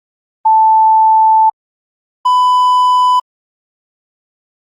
sine / triangle tone pair in turn, 880 / 999.1 Hz, A5 / B5, 0 / +20 cents, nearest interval major second, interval 220 cents, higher second, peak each -5 dBFS, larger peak neither, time 0.45-1.5 / 2.25-3.2 s, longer first, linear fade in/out 10 ms, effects Opus 24 kbps

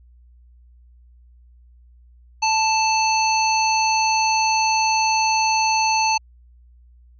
harmonic tone, 880 Hz, A5, in tune, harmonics 1 / 3 / 5 / 7, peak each -18 / -23 / -25 / -26 dBFS, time 2.42-6.18 s, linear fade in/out 10 ms, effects added 60 Hz sine -47 dBFS peak until 7.19 s

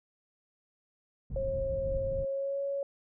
pink low-pass noise, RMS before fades -37 dBFS, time 1.3-2.25 s, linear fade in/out 5 ms, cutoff 130 Hz, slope 12 dB/octave
sine tone with pitch glide, 540 to 557.1 Hz, C#5 to C#5, -45 to +9 cents, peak -30 dBFS, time 1.36-2.83 s, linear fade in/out 2 ms, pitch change +54 cents, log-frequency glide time 2.14-2.61 s
effects none

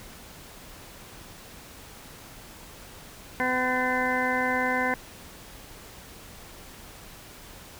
harmonic tone with a mistuned harmonic, 253.6 Hz, B3, 46 cents sharp, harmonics 1 / 2 / 3 / 4 / 6 / 7 / 8, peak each -31 / -31 / -31 / -31 / -31 / -31 / -31 dBFS, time 3.4-4.94 s, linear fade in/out 0 ms, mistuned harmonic 8, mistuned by +21 cents, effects pink hiss -46 dBFS RMS until 7.79 s

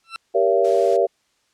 20% pulse tone with exponential growth, 1342 Hz, E6, 31 cents sharp, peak -20 dBFS, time 0.04-0.16 s, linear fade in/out 0 ms, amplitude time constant 26 ms
sine chord, G diminished seventh, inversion none, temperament just, 392 / 470.4 / 564.5 / 677.4 Hz, G4 / Bb4 / Db5 / Fb5, 0 / +16 / +31 / +47 cents, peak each -20 dBFS, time 0.34-1.07 s, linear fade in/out 20 ms
white noise, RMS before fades -39 dBFS, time 0.64-0.97 s, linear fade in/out 10 ms
effects white hiss -65 dBFS RMS until 1.53 s + low-pass 7000 Hz 12 dB/octave

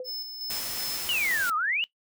sine tone with exponential decay, 507 Hz, B4, 45 cents sharp, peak -29 dBFS, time 0-0.15 s, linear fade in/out 2 ms, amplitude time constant 31 ms
square tone with tremolo, 5230 Hz, E8, 15 cents flat, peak -32 dBFS, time 0.04-1.1 s, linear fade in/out 50 ms, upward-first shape square, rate 2.7 Hz, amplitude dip 45%
white noise, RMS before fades -34 dBFS, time 0.5-1.5 s, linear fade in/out 2 ms
sine exponential two-way sweep, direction down then up, 3017 to 1200 to 3017 Hz, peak -24 dBFS, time 1.09-1.84 s, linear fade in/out 0 ms, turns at 1.56 s
effects noise-tail reverb RT60 0.1 s tail -18 dB re dry

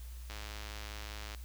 click train, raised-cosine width 0.2 ms, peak -27 dBFS, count 111, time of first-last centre 0.3-1.348 s, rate 105 Hz, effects added 60 Hz sine -43 dBFS peak until 1.44 s + white hiss -58 dBFS RMS until 1.44 s

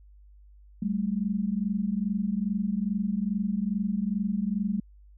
sine tone pair together, 192.7 / 215.1 Hz, G3 / A3, -29 / -39 cents, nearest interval major second, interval 190 cents, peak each -28 dBFS, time 0.82-4.8 s, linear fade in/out 5 ms, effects added 50 Hz sine -50 dBFS peak until 5.17 s

